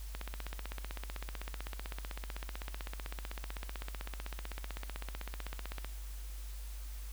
click train, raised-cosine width 0.3 ms, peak -25 dBFS, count 91, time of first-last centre 0.15-5.846 s, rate 15.8 Hz, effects added 50 Hz sine -41 dBFS peak until 7.12 s + white hiss -55 dBFS RMS until 7.12 s

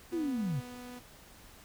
sawtooth tone, 246.9 Hz, B3, in tune, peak -40 dBFS, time 0.11-1 s, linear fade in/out 20 ms
sine linear sweep, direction down, 355.8 to 118.6 Hz, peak -30 dBFS, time 0.12-0.61 s, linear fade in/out 20 ms
effects pink hiss -55 dBFS RMS until 1.64 s

